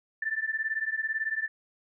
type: beating tone pair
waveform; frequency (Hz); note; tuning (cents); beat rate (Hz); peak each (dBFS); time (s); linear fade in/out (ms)
sine; 1760 / 1778; A6 / A6; 0 / +18; 18; -31; 0.22-1.48; 5
effects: none